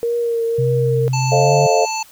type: tone with vibrato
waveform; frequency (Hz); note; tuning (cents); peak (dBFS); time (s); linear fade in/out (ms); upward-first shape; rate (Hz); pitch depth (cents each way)
sine; 466.2; A#4; 0; -16; 0.03-1.08; 0; triangle; 1.8; 32
type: tone with pitch glide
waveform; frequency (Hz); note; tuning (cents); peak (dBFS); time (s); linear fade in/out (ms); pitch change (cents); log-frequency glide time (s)
sine; 130 to 142.59; C3 to C#3; -11 to +49; -16; 0.58-1.67; 10; +160; 1.31-1.53
type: harmonic tone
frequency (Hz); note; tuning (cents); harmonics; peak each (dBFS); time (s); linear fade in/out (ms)
880; A5; 0; 1 / 3 / 5 / 7 / 8; -22 / -27 / -29 / -30 / -31; 1.13-2.03; 5
type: chord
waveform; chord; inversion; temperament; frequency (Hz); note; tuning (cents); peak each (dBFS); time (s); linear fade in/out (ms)
sine; F dominant seventh; first; equal with one note detuned; 440 / 536.7 / 622.3 / 698.5; A4 / C5 / Eb5 / F5; 0 / +44 / 0 / 0; -17 / -19 / -19 / -16; 1.31-1.86; 20
effects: white hiss -46 dBFS RMS until 2.11 s